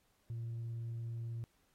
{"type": "tone with tanh clipping", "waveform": "triangle", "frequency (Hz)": 115.9, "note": "A#2", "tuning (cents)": -10, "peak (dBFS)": -39, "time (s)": [0.3, 1.44], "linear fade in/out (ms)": 0, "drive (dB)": 6, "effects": ["pink hiss -75 dBFS RMS until 1.74 s", "AAC 48 kbps"]}